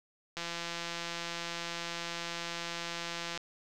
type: click train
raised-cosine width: 0.2 ms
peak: -20 dBFS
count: 512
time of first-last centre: 0.37-3.376 s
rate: 170 Hz
effects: none